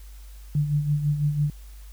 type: tone with tremolo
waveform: sine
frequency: 147.4 Hz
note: D3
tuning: 7 cents sharp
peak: -18 dBFS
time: 0.55-1.5 s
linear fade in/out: 2 ms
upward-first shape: sine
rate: 6 Hz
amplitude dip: 60%
effects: added 50 Hz sine -40 dBFS peak until 1.92 s + white hiss -55 dBFS RMS until 1.92 s

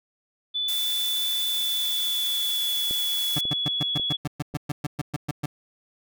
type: tone with pitch glide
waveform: sine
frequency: 3486 to 3373 Hz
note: A7 to G#7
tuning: -17 to +26 cents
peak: -24 dBFS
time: 0.54-4.17 s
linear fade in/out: 20 ms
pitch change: -57 cents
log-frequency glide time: 1.45-3.87 s
type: noise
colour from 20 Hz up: blue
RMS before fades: -32 dBFS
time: 0.68-3.41 s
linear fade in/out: 5 ms
type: click train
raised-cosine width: 2 ms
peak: -24 dBFS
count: 4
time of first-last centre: 2.91-4.54 s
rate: 1.84 Hz
type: tone bursts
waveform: 30% pulse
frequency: 146.83 Hz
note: D3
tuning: in tune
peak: -22 dBFS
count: 15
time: 3.36-5.46 s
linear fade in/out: 5 ms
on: 28 ms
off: 120 ms
effects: none

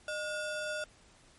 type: ring-modulated tone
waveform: square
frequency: 1025 Hz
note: C6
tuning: 36 cents flat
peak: -32 dBFS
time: 0.08-0.84 s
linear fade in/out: 2 ms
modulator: 414 Hz
effects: pink hiss -61 dBFS RMS until 1.38 s + MP3 48 kbps

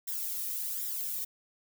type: noise with flanger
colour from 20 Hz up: violet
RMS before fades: -35 dBFS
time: 0.07-1.25 s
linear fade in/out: 10 ms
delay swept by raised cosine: 0.55 to 1.65 ms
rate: 1.3 Hz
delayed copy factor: +0.75
effects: none

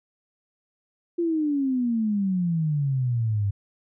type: exponential sweep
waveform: sine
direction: down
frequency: 348.5 to 98 Hz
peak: -21 dBFS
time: 1.18-3.51 s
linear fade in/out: 10 ms
effects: none

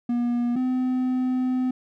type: tone pair in turn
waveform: triangle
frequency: 240.2 / 254.9 Hz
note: B3 / C4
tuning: -48 / -45 cents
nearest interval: minor second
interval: 103 cents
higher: second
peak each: -19 dBFS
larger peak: neither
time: 0.09-0.56 / 0.56-1.71 s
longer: second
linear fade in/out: 5 ms
effects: none

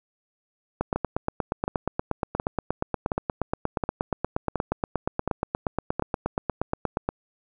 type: two click trains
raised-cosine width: 1 ms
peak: -10 / -11 dBFS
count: 54 / 8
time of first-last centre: 0.81-7.09 / 0.96-5.996 s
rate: 8.44 / 1.39 Hz
effects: none

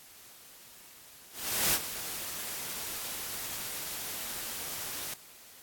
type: noise with ADSR envelope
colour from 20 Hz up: white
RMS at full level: -26 dBFS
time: 1.32-5.14 s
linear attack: 420 ms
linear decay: 46 ms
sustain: -12 dB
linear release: 4 ms
effects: white hiss -53 dBFS RMS until 5.62 s + AAC 64 kbps

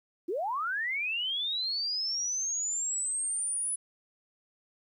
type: linear sweep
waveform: sine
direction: up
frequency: 308.7 to 10030 Hz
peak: -29 dBFS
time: 0.28-3.76 s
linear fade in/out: 10 ms
effects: 11-bit

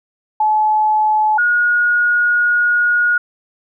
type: tone pair in turn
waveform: sine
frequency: 858 / 1443 Hz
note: A5 / F#6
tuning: -44 / -44 cents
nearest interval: major sixth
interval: 900 cents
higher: second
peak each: -11 dBFS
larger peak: neither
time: 0.4-1.38 / 1.38-3.18 s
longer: second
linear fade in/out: 5 ms
effects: none

